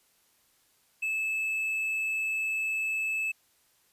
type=tone; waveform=triangle; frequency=2612 Hz; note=E7; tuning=17 cents flat; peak=-26 dBFS; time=1.02-3.32 s; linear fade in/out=10 ms; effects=white hiss -67 dBFS RMS until 3.92 s + resampled to 32000 Hz